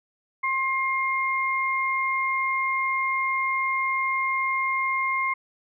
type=tone pair together; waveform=sine; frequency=1065.5 / 2123 Hz; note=C6 / C7; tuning=+31 / +25 cents; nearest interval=octave; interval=1194 cents; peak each=-25 dBFS; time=0.43-5.34 s; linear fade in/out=10 ms; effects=none